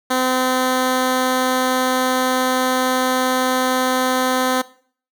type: tone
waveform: 10% pulse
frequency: 256.5 Hz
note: C4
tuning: 34 cents flat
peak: -8 dBFS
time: 0.1-4.62 s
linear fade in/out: 10 ms
effects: noise-tail reverb RT60 0.5 s tail -19 dB re dry